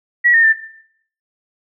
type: tone with pitch steps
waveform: sine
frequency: 1925 / 1830 / 1783 Hz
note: B6 / A#6 / A6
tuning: -45 / -32 / +22 cents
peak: -8 dBFS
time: 0.24-0.534 s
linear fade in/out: 20 ms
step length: 98 ms
effects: noise-tail reverb RT60 0.7 s tail -18 dB re dry